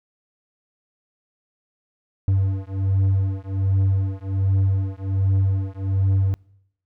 triangle beating tone pair, 96 / 97.3 Hz, G2 / G2, -36 / -12 cents, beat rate 1.3 Hz, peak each -19 dBFS, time 2.28-6.34 s, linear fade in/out 0 ms, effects noise-tail reverb RT60 0.8 s tail -26 dB re dry

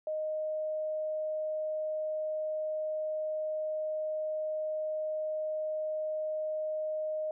sine tone, 620 Hz, D#5, 6 cents flat, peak -31 dBFS, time 0.07-7.31 s, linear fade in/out 2 ms, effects none

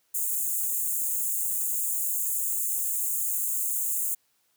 white high-pass noise, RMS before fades -28 dBFS, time 0.14-4.15 s, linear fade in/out 10 ms, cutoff 6700 Hz, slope 96 dB/octave, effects white hiss -70 dBFS RMS until 4.56 s + high-pass 80 Hz 12 dB/octave

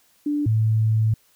sine tone pair in turn, 293.7 / 110.01 Hz, D4 / A2, 0 / 0 cents, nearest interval octave + perfect fourth, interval 1700 cents, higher first, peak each -20 / -16 dBFS, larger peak second, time 0.26-0.46 / 0.46-1.14 s, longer second, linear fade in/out 5 ms, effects white hiss -60 dBFS RMS until 1.35 s

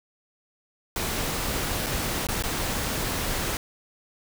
pink noise with dropouts, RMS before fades -28 dBFS, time 0.96-3.57 s, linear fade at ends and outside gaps 1 ms, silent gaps 1.862-1.866 / 2.269-2.287 / 2.424-2.437 s, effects none

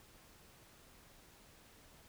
silence, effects pink hiss -62 dBFS RMS until 2.08 s

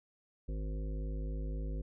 harmonic tone with a mistuned harmonic, 51.91 Hz, G#1, in tune, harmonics 1 / 3 / 5 / 7 / 9 / 10, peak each -35 / -45 / -49 / -52 / -54 / -55 dBFS, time 0.48-1.82 s, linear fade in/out 10 ms, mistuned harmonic 10, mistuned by +24 cents, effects none

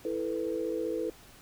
sine chord, E suspended fourth, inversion none, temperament just, 329.6 / 439.5 / 494.4 Hz, E4 / A4 / B4, 0 / -2 / +2 cents, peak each -34 dBFS, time 0.05-1.1 s, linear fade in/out 2 ms, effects pink hiss -54 dBFS RMS until 1.41 s

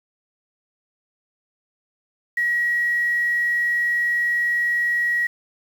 sine tone with quantisation, 1910 Hz, A#6, 42 cents sharp, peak -18 dBFS, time 2.37-5.27 s, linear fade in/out 5 ms, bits 7, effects none

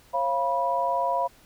sine tone cluster, 542 / 693 / 977 Hz, C#5 / F5 / B5, -39 / -14 / -19 cents, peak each -29 / -27 / -25 dBFS, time 0.13-1.28 s, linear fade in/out 20 ms, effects pink hiss -56 dBFS RMS until 1.45 s

